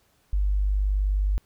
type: tone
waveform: sine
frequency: 49.64 Hz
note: G1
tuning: 22 cents sharp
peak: -20 dBFS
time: 0.33-1.38 s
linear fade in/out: 0 ms
effects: pink hiss -65 dBFS RMS until 1.45 s